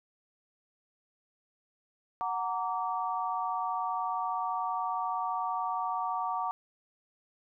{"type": "chord", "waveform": "sine", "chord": "Gb augmented", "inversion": "none", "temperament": "just", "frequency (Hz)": [740, 925, 1156.2], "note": ["Gb5", "Bb5", "D6"], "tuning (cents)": [0, -14, -27], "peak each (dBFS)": -34, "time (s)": [2.21, 6.51], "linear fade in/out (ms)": 0, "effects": []}